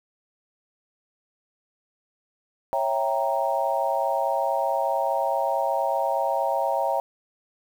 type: chord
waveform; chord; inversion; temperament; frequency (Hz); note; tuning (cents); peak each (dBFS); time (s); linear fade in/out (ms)
sine; C# diminished seventh; none; equal with one note detuned; 550.9 / 659.3 / 784 / 932.3; C#5 / E5 / G5 / Bb5; -11 / 0 / 0 / 0; -27; 2.73-7; 0
effects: 8-bit